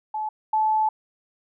sine tone pair in turn, 861 / 867.5 Hz, A5 / A5, -38 / -25 cents, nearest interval unison, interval 13 cents, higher second, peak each -25 / -18 dBFS, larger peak second, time 0.14-0.29 / 0.53-0.89 s, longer second, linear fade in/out 5 ms, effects none

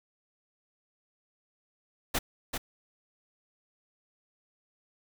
pink noise with echo, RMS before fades -28 dBFS, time 2.14-2.19 s, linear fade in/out 10 ms, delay 390 ms, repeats 1, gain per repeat -5 dB, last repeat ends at 2.58 s, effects none

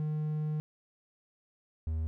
triangle tone pair in turn, 152.9 / 79.65 Hz, D#3 / D#2, -30 / +41 cents, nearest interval major seventh, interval 1129 cents, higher first, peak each -28 / -28 dBFS, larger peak neither, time 0-0.6 / 1.87-2.07 s, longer first, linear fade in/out 0 ms, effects none

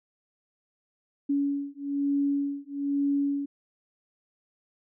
sine beating tone pair, 281.6 / 282.7 Hz, C#4 / C#4, +27 / +34 cents, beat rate 1.1 Hz, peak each -28 dBFS, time 1.29-3.46 s, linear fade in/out 10 ms, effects none

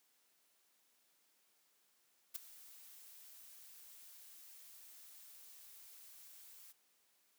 blue noise with ADSR envelope, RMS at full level -40 dBFS, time 2.34-6.73 s, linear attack 19 ms, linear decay 8 ms, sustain -18 dB, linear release 21 ms, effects white hiss -75 dBFS RMS until 7.38 s + high-pass 200 Hz 12 dB/octave

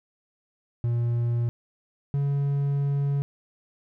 triangle tone pair in turn, 118.6 / 141.04 Hz, A#2 / C#3, +30 / +30 cents, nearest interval minor third, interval 300 cents, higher second, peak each -20 dBFS, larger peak neither, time 0.84-1.49 / 2.14-3.22 s, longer second, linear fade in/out 0 ms, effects none

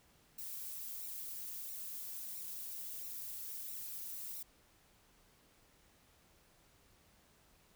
violet noise with flanger, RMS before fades -45 dBFS, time 0.38-4.43 s, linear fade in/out 5 ms, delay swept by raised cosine 0.61 to 4.41 ms, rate 1.5 Hz, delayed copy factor -0.85, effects pink hiss -68 dBFS RMS until 7.75 s

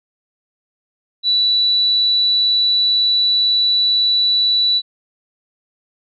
sine tone, 3951 Hz, B7, in tune, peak -12 dBFS, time 1.23-4.82 s, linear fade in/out 50 ms, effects none

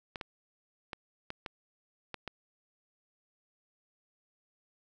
clicks, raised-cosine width 0.3 ms, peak -22 dBFS, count 7, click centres 0.158 / 0.212 / 0.932 / 1.304 / 1.462 / 2.143 / 2.277 s, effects none

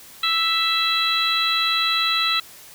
harmonic tone, 660 Hz, E5, 2 cents sharp, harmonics 2 / 3 / 4 / 5 / 6, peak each -24 / -29 / -26 / -26 / -21 dBFS, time 0.23-2.4 s, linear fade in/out 5 ms, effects white hiss -44 dBFS RMS until 2.74 s

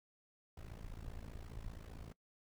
brown noise with amplitude modulation, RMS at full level -45 dBFS, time 0.57-2.13 s, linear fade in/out 5 ms, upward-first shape sine, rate 55.1 Hz, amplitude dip 90%, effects noise-tail reverb RT60 0.1 s tail -22 dB re dry

